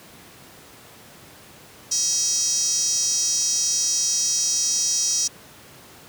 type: tone with high-pass filter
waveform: 5% pulse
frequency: 641 Hz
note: E5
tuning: 49 cents flat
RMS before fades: -22 dBFS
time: 1.91-5.28 s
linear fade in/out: 10 ms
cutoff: 5700 Hz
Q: 5.5
effects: pink hiss -46 dBFS RMS until 6.08 s + high-pass 100 Hz 12 dB/octave